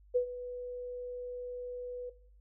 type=tone with ADSR envelope; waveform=sine; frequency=493.9 Hz; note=B4; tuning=in tune; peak=-23 dBFS; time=0.14-2.1 s; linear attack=20 ms; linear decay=96 ms; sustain=-14 dB; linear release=10 ms; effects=noise-tail reverb RT60 0.5 s tail -17 dB re dry + added 50 Hz sine -57 dBFS peak until 2.4 s